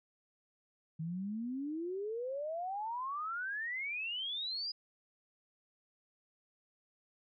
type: exponential sweep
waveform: sine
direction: up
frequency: 155.56 to 4978 Hz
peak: -36 dBFS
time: 0.99-4.72 s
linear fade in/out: 10 ms
effects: none